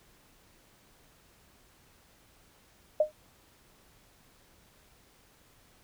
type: tone with exponential decay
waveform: sine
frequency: 612 Hz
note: D#5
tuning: 29 cents flat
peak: -17 dBFS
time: 3-3.12 s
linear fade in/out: 5 ms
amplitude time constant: 24 ms
effects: pink hiss -62 dBFS RMS until 5.83 s